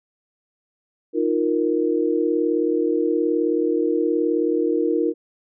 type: chord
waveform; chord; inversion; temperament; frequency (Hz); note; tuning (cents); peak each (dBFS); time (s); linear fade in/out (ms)
sine; Eb suspended second; none; just; 311.1 / 350 / 466.7; Eb4 / F4 / Bb4; 0 / +4 / +2; -22; 1.13-5.14; 50
effects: none